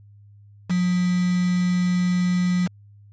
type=tone with quantisation; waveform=sine; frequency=179.3 Hz; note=F3; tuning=46 cents sharp; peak=-18 dBFS; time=0.69-2.68 s; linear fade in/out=20 ms; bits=5; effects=added 102 Hz sine -46 dBFS peak until 3.12 s + resampled to 16000 Hz